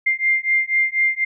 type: beating tone pair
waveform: sine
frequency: 2100 / 2104.1 Hz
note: C7 / C7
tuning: +6 / +9 cents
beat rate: 4.1 Hz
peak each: -19 dBFS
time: 0.06-1.25 s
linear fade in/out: 10 ms
effects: none